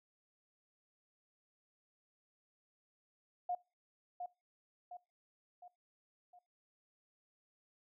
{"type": "tone with echo", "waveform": "sine", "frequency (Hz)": 715, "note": "F5", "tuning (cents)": 41, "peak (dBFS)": -34, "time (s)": [3.49, 3.55], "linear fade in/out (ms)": 5, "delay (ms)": 710, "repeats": 4, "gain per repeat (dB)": -6, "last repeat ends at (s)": 6.39, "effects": ["noise-tail reverb RT60 0.3 s tail -24 dB re dry"]}